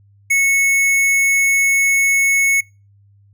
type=tone with hard clipping; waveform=sine; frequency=2202 Hz; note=C#7; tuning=12 cents flat; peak=-13 dBFS; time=0.3-2.61 s; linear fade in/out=10 ms; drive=14 dB; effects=noise-tail reverb RT60 0.3 s tail -26 dB re dry + added 100 Hz sine -48 dBFS peak until 3.33 s